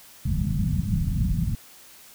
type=low-pass noise; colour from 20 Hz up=white; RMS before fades=-24 dBFS; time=0.25-1.55 s; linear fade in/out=5 ms; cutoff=200 Hz; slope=48 dB/octave; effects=white hiss -49 dBFS RMS until 2.14 s